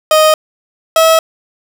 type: tone pair in turn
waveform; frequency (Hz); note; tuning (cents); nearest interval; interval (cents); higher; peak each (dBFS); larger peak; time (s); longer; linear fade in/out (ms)
30% pulse; 622.3 / 647.1; D#5 / E5; 0 / -32; minor second; 68; second; -3; neither; 0.11-0.34 / 0.96-1.19; neither; 2
effects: none